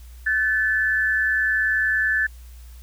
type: tone pair together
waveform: sine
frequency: 1523.2 / 1741 Hz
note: F#6 / A6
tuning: +50 / -19 cents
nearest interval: major second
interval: 231 cents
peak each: -24 / -19 dBFS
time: 0.26-2.27 s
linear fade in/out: 10 ms
effects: added 60 Hz sine -39 dBFS peak until 2.82 s + white hiss -54 dBFS RMS until 2.82 s